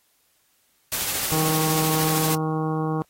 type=noise with tremolo; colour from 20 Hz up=white; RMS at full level=-25 dBFS; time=0.92-2.35 s; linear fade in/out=2 ms; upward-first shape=sine; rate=13 Hz; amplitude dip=30%
type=harmonic tone; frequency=157.2 Hz; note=D#3; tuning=18 cents sharp; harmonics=1 / 2 / 3 / 4 / 5 / 6 / 7 / 8 / 9; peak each=-25 / -28 / -30 / -42 / -32 / -40 / -33 / -43 / -45 dBFS; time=1.32-3.02 s; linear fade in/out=0 ms
effects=white hiss -65 dBFS RMS until 3.09 s + AAC 48 kbps